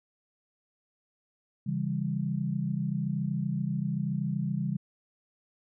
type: chord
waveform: sine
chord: C# diminished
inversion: none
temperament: just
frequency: 138.59 / 166.31 / 199.57 Hz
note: C#3 / E3 / G3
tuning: 0 / +16 / +31 cents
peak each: -32 dBFS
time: 1.66-4.77 s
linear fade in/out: 10 ms
effects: none